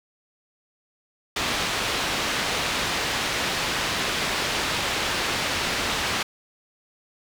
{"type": "low-pass noise", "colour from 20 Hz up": "white", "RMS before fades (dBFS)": -26, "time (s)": [1.36, 6.23], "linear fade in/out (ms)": 5, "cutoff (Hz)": 3700, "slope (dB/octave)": 12, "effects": []}